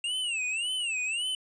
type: tone with vibrato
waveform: square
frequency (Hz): 2750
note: F7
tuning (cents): -27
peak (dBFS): -29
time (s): 0.04-1.35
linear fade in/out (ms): 2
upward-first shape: sine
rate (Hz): 1.8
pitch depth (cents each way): 180
effects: resampled to 22050 Hz + 11-bit